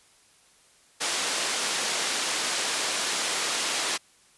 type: band-pass noise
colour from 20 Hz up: white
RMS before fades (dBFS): -28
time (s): 1-3.98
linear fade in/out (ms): 20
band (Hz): 290 to 7000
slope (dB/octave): 12
effects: white hiss -59 dBFS RMS until 4.37 s + resampled to 24000 Hz